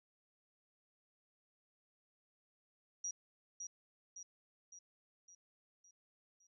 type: tone with echo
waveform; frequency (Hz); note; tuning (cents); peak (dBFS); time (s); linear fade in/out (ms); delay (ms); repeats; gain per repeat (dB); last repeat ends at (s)
sine; 5760; F#8; -47; -38; 3.04-3.11; 5; 560; 6; -5; 6.47
effects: none